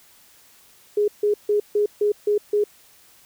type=tone bursts; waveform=sine; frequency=415.3 Hz; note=G#4; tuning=in tune; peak=-16 dBFS; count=7; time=0.97-2.64 s; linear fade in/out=5 ms; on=110 ms; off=150 ms; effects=white hiss -53 dBFS RMS until 3.25 s

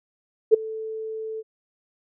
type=tone with ADSR envelope; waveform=sine; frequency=440 Hz; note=A4; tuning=in tune; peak=-7 dBFS; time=0.51-1.43 s; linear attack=29 ms; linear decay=10 ms; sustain=-22 dB; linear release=36 ms; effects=none

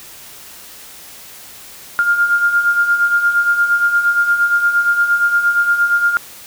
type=beating tone pair; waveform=sine; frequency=1400 / 1408.6 Hz; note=F6 / F6; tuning=+4 / +14 cents; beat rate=8.6 Hz; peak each=-19 / -12 dBFS; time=1.99-6.17 s; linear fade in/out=0 ms; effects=white hiss -37 dBFS RMS until 6.46 s

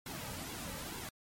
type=noise with flanger; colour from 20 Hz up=pink; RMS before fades=-43 dBFS; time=0.06-1.09 s; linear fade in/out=2 ms; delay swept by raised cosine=1.6 to 2.9 ms; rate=2.2 Hz; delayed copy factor=-0.65; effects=MP3 64 kbps

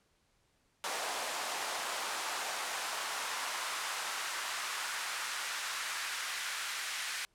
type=noise with high-pass filter sweep; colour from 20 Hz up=pink; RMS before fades=-37 dBFS; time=0.84-7.25 s; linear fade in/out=0 ms; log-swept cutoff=690 to 1700 Hz; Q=1.3; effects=pink hiss -73 dBFS RMS until 7.34 s + low-pass 10000 Hz 12 dB/octave

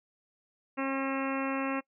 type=harmonic tone; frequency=269.9 Hz; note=C#4; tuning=46 cents flat; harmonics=1 / 2 / 3 / 4 / 5 / 6 / 7 / 8 / 9 / 10; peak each=-32 / -36 / -41 / -38 / -41 / -44 / -44 / -44 / -45 / -43 dBFS; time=0.77-1.81 s; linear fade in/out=20 ms; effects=noise-tail reverb RT60 0.1 s tail -23 dB re dry

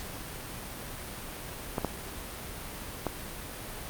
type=clicks; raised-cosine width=1 ms; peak=-14 dBFS; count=3; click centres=1.782 / 1.847 / 3.067 s; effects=pink hiss -40 dBFS RMS until 3.89 s + Opus 48 kbps

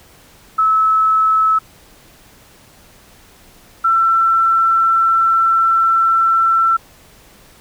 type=tone pair in turn; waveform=sine; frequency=1300 / 1342 Hz; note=E6 / E6; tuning=-24 / +31 cents; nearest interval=minor second; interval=55 cents; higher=second; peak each=-10 dBFS; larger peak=neither; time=0.58-1.59 / 3.84-6.77 s; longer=second; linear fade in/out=10 ms; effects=pink hiss -46 dBFS RMS until 7.6 s

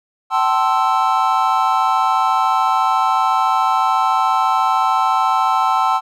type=chord; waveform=triangle; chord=A minor seventh; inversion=third; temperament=equal with one note detuned; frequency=766.1 / 880 / 1046.5 / 1318.5 Hz; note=G5 / A5 / C6 / E6; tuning=-40 / 0 / 0 / 0 cents; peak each=-17 dBFS; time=0.3-6.01 s; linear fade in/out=50 ms; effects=none

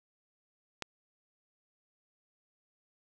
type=click; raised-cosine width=0.2 ms; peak=-18 dBFS; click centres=0.823 s; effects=none

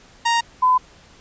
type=tone pair in turn; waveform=sawtooth / sine; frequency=932.3 / 1011.2 Hz; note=A#5 / B5; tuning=0 / +41 cents; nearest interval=minor second; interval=141 cents; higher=second; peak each=-12 dBFS; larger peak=neither; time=0.25-0.41 / 0.62-0.78 s; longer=neither; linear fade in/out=10 ms; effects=pink hiss -49 dBFS RMS until 1.2 s + resampled to 16000 Hz

